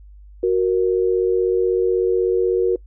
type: tone pair together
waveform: sine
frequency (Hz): 370 / 466.2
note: F#4 / A#4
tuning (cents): 0 / 0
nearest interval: major third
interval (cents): 400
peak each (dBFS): -17 / -18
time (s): 0.43-2.76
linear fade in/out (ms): 5
effects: noise-tail reverb RT60 0.1 s tail -23 dB re dry + added 50 Hz sine -40 dBFS peak until 2.86 s